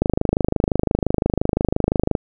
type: click train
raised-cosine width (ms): 2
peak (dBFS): -3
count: 56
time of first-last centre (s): 0.02-2.152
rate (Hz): 25.8
effects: none